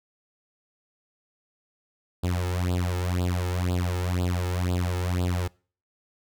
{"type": "tone with flanger", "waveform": "sawtooth", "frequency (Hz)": 89.6, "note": "F2", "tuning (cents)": 45, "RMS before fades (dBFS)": -26, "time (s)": [2.23, 5.48], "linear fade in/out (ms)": 10, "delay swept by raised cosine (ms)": [0.24, 2.34], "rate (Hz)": 2, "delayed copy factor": 0.9, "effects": ["noise-tail reverb RT60 0.4 s tail -24 dB re dry"]}